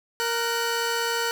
15% pulse tone pair together, 465.5 / 1493 Hz, A#4 / F#6, -2 / +15 cents, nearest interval octave + minor sixth, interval 2017 cents, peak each -19 / -22 dBFS, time 0.2-1.31 s, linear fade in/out 0 ms, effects none

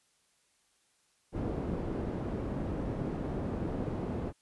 white low-pass noise, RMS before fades -35 dBFS, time 1.32-4.33 s, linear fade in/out 50 ms, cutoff 340 Hz, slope 12 dB/octave, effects white hiss -71 dBFS RMS until 4.41 s + resampled to 24000 Hz

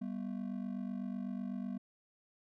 triangle ring-modulated tone, 220 Hz, A3, in tune, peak -32 dBFS, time 0.01-1.78 s, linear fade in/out 10 ms, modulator 24 Hz, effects none

